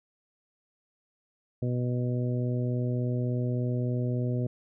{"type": "harmonic tone", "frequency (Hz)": 123.47, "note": "B2", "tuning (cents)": 0, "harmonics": [1, 2, 3, 4, 5], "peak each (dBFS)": [-27, -33, -37, -39, -41], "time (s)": [1.62, 4.47], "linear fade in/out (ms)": 5, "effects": []}